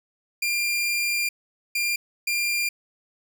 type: tone bursts at uneven times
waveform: sawtooth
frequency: 2394 Hz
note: D7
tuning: 33 cents sharp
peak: -19 dBFS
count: 3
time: 0.42-1.29 / 1.75-1.96 / 2.27-2.69 s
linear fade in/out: 5 ms
effects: none